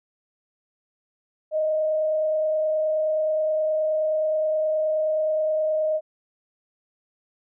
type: tone with frequency modulation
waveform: sine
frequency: 622.3 Hz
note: D#5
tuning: in tune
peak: -20 dBFS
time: 1.51-6.01 s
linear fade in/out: 50 ms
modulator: 29.5 Hz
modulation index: 0.27
effects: none